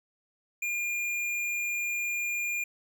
sine tone with tanh clipping, 2411 Hz, D7, 45 cents sharp, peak -30 dBFS, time 0.62-2.64 s, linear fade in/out 5 ms, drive 17 dB, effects none

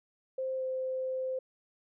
sine tone with pitch glide, 523.3 to 519.1 Hz, C5 to C5, 0 to -14 cents, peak -31 dBFS, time 0.38-1.39 s, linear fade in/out 5 ms, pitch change -14 cents, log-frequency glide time 0.57-0.63 s, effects none

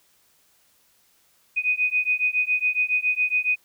sine beating tone pair, 2489 / 2496.2 Hz, D#7 / D#7, 0 / +5 cents, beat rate 7.2 Hz, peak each -23 dBFS, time 1.56-3.56 s, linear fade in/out 20 ms, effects white hiss -62 dBFS RMS until 3.64 s

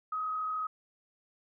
sine tone with frequency modulation, 1264 Hz, D#6, 27 cents sharp, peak -31 dBFS, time 0.12-0.67 s, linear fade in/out 5 ms, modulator 33.7 Hz, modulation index 0.48, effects none

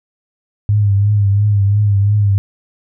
sine tone with vibrato, 101.9 Hz, G#2, 32 cents flat, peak -9 dBFS, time 0.69-2.38 s, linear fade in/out 0 ms, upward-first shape triangle, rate 2.9 Hz, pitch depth 63 cents each way, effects none

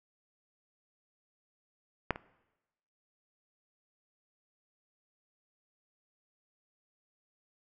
clicks, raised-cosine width 0.5 ms, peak -12 / -26 dBFS, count 2, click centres 2.107 / 2.159 s, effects noise-tail reverb RT60 1.0 s tail -21 dB re dry

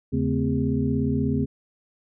sine tone cluster, 83.9 / 141.9 / 222.1 / 258.7 / 407.4 Hz, E2 / C#3 / A3 / C4 / G#4, +31 / +41 / +16 / -19 / -33 cents, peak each -29 / -26 / -27 / -25 / -31 dBFS, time 0.12-1.46 s, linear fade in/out 20 ms, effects none

